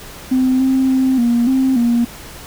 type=tone with pitch steps; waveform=sine; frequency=258.1 / 263.5 / 261.8 / 237.3 / 263.4 / 236.8 Hz; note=C4 / C4 / C4 / A#3 / C4 / A#3; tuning=-23 / +12 / +1 / +31 / +12 / +27 cents; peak=-10 dBFS; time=0.31-2.05 s; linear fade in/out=10 ms; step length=290 ms; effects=tanh soft clip ceiling -7 dBFS + pink hiss -35 dBFS RMS until 2.46 s